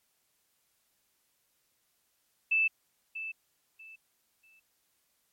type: tone with echo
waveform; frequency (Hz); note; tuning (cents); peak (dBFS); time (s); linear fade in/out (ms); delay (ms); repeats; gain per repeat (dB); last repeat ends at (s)
sine; 2637; E7; 0; -23; 2.51-2.68; 10; 640; 3; -12; 4.6
effects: white hiss -74 dBFS RMS until 5.32 s + MP3 64 kbps